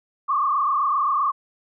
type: tone with frequency modulation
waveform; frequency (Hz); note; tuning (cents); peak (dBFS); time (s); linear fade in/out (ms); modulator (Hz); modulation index
sine; 1142; D6; -49; -18; 0.28-1.32; 20; 27.7; 2.6
effects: none